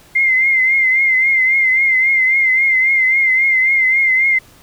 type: tone with vibrato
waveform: sine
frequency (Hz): 2093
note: C7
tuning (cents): 0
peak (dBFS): -10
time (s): 0.15-4.39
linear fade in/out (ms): 10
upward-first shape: triangle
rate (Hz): 3.7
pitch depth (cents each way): 59
effects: pink hiss -46 dBFS RMS until 4.62 s